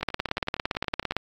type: two click trains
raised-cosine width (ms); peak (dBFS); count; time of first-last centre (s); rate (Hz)
0.3; -23 / -9; 13 / 21; 0.01-1.121 / 0.03-1.166; 10.8 / 17.6
effects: AAC 64 kbps